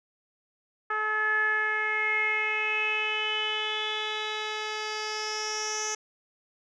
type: tone with low-pass filter sweep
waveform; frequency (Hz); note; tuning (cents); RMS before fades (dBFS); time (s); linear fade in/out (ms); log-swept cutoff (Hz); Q
10% pulse; 429.3; A4; -43; -29; 0.9-5.95; 5; 1500 to 6200; 7.5
effects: none